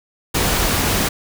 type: noise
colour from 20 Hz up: pink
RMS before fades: -18 dBFS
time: 0.34-1.09 s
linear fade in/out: 10 ms
effects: none